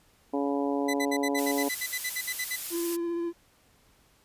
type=harmonic tone; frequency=140.9 Hz; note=C#3; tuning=29 cents sharp; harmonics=2 / 3 / 4 / 5 / 6 / 7; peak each=-28 / -32 / -34 / -36 / -38 / -39 dBFS; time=0.33-1.69 s; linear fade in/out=10 ms
type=tone bursts; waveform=sawtooth; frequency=2004 Hz; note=B6; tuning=25 cents sharp; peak=-26 dBFS; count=15; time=0.88-2.562 s; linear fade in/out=10 ms; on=58 ms; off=58 ms
type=noise; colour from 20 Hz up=blue; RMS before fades=-34 dBFS; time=1.37-2.97 s; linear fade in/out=20 ms
type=tone with vibrato; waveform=triangle; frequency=340.6 Hz; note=F4; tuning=43 cents flat; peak=-26 dBFS; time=2.7-3.33 s; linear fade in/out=50 ms; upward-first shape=triangle; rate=15 Hz; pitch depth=21 cents each way
effects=pink hiss -63 dBFS RMS until 4.24 s + resampled to 32000 Hz